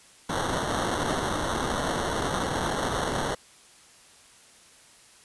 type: noise with sample-and-hold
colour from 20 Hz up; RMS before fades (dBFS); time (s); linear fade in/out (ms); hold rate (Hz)
white; -28; 0.29-3.35; 5; 2450
effects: white hiss -54 dBFS RMS until 5.24 s + resampled to 24000 Hz